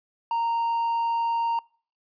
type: tone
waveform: triangle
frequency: 927 Hz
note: A#5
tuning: 10 cents flat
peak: -21 dBFS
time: 0.31-1.59 s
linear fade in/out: 2 ms
effects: noise-tail reverb RT60 0.5 s tail -26 dB re dry + resampled to 11025 Hz